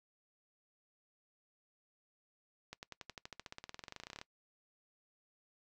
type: accelerating click train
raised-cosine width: 0.2 ms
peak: -28 dBFS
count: 28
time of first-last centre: 2.73-4.214 s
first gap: 99 ms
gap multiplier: 0.95
effects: noise-tail reverb RT60 0.1 s tail -21 dB re dry